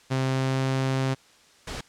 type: tone with pitch glide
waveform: sawtooth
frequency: 131.8 to 132.72 Hz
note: C3 to C3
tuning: +13 to +25 cents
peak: -19 dBFS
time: 0.1-1.15 s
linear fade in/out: 20 ms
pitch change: +12 cents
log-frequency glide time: 0.22-0.63 s
type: noise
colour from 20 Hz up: pink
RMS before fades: -34 dBFS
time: 1.67-1.81 s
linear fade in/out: 5 ms
effects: white hiss -56 dBFS RMS until 1.88 s + low-pass 7000 Hz 12 dB/octave